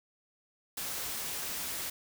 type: noise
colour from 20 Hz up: white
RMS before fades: -37 dBFS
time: 0.77-1.9 s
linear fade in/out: 5 ms
effects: none